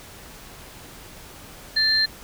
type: tone pair together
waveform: sine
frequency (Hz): 1760 / 4167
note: A6 / C8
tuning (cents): 0 / -8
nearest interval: octave + minor third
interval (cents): 1492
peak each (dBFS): -23 / -18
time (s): 1.76-2.06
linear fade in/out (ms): 10
effects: pink hiss -43 dBFS RMS until 2.23 s